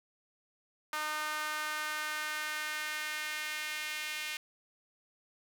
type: tone with high-pass filter sweep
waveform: sawtooth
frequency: 305.2 Hz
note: D#4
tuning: 33 cents flat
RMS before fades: -37 dBFS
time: 0.93-4.37 s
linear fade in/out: 2 ms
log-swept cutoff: 1200 to 2300 Hz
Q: 2
effects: none